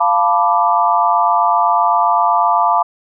sine chord, B half-diminished seventh, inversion second, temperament equal, 698.5 / 880 / 987.8 / 1174.7 Hz, F5 / A5 / B5 / D6, 0 / 0 / 0 / 0 cents, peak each -16 dBFS, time 0-2.83 s, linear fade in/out 10 ms, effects none

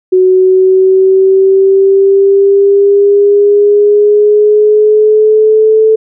sine exponential sweep, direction up, 370 to 439.5 Hz, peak -3 dBFS, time 0.12-5.96 s, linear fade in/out 10 ms, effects none

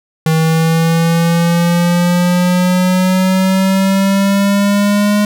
square exponential sweep, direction up, 159.3 to 207.9 Hz, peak -10 dBFS, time 0.26-5.25 s, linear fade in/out 2 ms, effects none

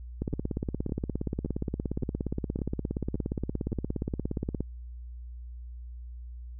two click trains, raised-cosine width 3 ms, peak -17 / -21 dBFS, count 76 / 7, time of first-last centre 0.22-4.606 / 0.33-3.72 s, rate 17.1 / 1.77 Hz, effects added 60 Hz sine -39 dBFS peak until 6.59 s

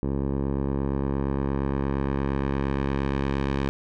10% pulse tone with low-pass filter sweep, 68.6 Hz, C#2, 17 cents flat, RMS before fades -26 dBFS, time 0.03-3.69 s, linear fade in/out 0 ms, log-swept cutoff 580 to 3400 Hz, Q 0.71, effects none

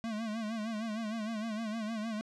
square tone with vibrato, 220 Hz, A3, in tune, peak -35 dBFS, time 0.04-2.21 s, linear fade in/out 0 ms, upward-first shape sine, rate 6.5 Hz, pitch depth 86 cents each way, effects low-pass 6000 Hz 12 dB/octave

